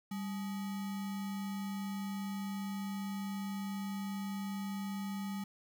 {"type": "tone with sample-and-hold", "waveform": "sine", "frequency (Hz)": 197.4, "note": "G3", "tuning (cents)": 12, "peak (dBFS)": -36, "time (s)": [0.11, 5.44], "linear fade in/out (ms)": 5, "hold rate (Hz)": 1050, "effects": []}